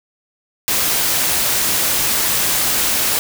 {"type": "noise", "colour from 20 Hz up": "white", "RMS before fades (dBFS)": -17, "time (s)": [0.68, 3.19], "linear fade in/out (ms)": 0, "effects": []}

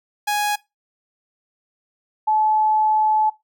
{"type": "tone pair in turn", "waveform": ["sawtooth", "sine"], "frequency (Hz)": [830.6, 862.2], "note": ["G#5", "A5"], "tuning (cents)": [0, -35], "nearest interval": "minor second", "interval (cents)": 65, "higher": "second", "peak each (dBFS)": -15, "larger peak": "neither", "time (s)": [[0.27, 0.56], [2.27, 3.3]], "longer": "second", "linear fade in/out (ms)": 10, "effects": ["noise-tail reverb RT60 0.2 s tail -20 dB re dry"]}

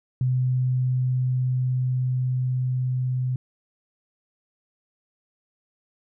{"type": "tone with level ramp", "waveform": "sine", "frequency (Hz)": 127.4, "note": "C3", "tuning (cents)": -46, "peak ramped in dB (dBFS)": [-19, -22], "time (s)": [0.21, 3.36], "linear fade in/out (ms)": 2, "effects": []}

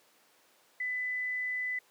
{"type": "tone", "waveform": "sine", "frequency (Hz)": 2000, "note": "B6", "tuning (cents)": 21, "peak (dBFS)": -31, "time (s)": [0.8, 1.79], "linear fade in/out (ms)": 5, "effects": ["pink hiss -64 dBFS RMS until 1.9 s", "high-pass 400 Hz 12 dB/octave"]}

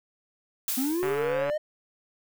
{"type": "noise with exponential decay", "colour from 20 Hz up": "blue", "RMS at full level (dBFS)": -27, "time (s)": [0.68, 1.56], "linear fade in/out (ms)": 1, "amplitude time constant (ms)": 190}
{"type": "linear sweep", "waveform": "triangle", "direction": "up", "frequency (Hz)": [246.9, 622.3], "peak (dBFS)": -23, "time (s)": [0.77, 1.58], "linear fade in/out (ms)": 10}
{"type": "click train", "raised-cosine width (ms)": 0.5, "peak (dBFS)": -18, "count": 68, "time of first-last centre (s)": [1.03, 1.499], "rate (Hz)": 143}
{"effects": []}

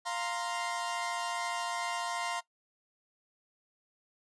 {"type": "chord", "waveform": "sawtooth", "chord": "F suspended fourth", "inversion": "none", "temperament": "equal", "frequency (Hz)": [698.5, 932.3, 1046.5], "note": ["F5", "Bb5", "C6"], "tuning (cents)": [0, 0, 0], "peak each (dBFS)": -34, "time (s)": [0.05, 2.41], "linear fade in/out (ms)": 20, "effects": ["noise-tail reverb RT60 0.1 s tail -18 dB re dry", "resampled to 22050 Hz"]}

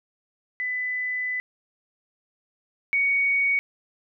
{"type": "tone pair in turn", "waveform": "sine", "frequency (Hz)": [2000, 2237], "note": ["B6", "C#7"], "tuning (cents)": [21, 15], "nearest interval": "major second", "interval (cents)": 194, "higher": "second", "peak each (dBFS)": [-25, -19], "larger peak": "second", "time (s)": [[0.6, 1.4], [2.93, 3.59]], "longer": "first", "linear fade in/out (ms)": 0, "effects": []}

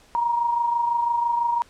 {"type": "tone pair together", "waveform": "sine", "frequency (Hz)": [943, 969], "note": ["A#5", "B5"], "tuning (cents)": [20, -33], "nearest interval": "unison", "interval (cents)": 47, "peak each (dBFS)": [-20, -29], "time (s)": [0.15, 1.62], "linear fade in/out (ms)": 0, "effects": ["pink hiss -54 dBFS RMS until 1.69 s", "low-pass 9000 Hz 12 dB/octave"]}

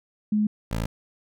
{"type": "tone pair in turn", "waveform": ["sine", "15% pulse"], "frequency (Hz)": [211.3, 55.45], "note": ["G#3", "A1"], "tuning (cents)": [30, 14], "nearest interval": "octave + major seventh", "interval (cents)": 2316, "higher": "first", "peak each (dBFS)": -19, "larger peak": "neither", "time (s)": [[0.32, 0.47], [0.71, 0.86]], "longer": "neither", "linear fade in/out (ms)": 5, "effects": []}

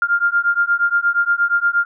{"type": "beating tone pair", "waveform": "sine", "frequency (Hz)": [1396.9, 1405.4], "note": ["F6", "F6"], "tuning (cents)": [0, 10], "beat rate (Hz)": 8.5, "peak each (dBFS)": -17, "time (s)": [0.02, 1.85], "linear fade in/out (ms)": 2, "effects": []}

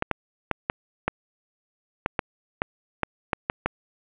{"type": "clicks", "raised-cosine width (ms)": 0.5, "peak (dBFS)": -7, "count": 12, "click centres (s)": [0.024, 0.113, 0.513, 0.699, 1.08, 2.061, 2.192, 2.619, 3.033, 3.332, 3.499, 3.66], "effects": ["resampled to 8000 Hz", "7-bit"]}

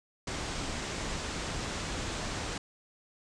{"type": "low-pass noise", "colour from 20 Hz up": "pink", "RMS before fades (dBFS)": -36, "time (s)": [0.27, 2.58], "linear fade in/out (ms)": 5, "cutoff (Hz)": 8300, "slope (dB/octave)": 48, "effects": []}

